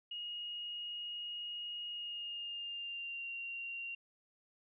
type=tone with pitch glide; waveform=sine; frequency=2874 to 2762 Hz; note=F7 to F7; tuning=+49 to -20 cents; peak=-40 dBFS; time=0.11-3.95 s; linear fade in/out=5 ms; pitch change=-69 cents; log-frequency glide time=1.89-3.29 s; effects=none